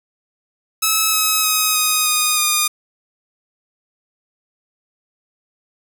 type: tone with pitch steps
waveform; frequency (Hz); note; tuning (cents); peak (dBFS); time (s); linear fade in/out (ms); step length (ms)
5% pulse; 1296 / 1280.4 / 1264.9 / 1249.7 / 1234.6 / 1219.7; E6 / D#6 / D#6 / D#6 / D#6 / D#6; -30 / +49 / +28 / +7 / -14 / -35; -3; 0.82-2.68; 10; 310
effects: 7-bit